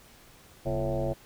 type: tone with frequency modulation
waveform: sine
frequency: 343.6 Hz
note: F4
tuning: 28 cents flat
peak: -26 dBFS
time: 0.65-1.14 s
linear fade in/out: 20 ms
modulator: 104 Hz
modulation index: 3.3
effects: pink hiss -55 dBFS RMS until 1.25 s